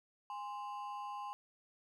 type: ring-modulated tone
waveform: triangle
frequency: 932.3 Hz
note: A#5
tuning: in tune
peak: -36 dBFS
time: 0.3-1.33 s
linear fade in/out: 0 ms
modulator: 111 Hz
effects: none